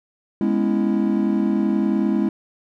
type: chord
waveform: triangle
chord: C# minor seventh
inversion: second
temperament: equal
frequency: 207.7 / 246.9 / 277.2 / 329.6 Hz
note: G#3 / B3 / C#4 / E4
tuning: 0 / 0 / 0 / 0 cents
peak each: -18 / -23 / -23 / -21 dBFS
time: 0.41-2.29 s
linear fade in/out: 2 ms
effects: none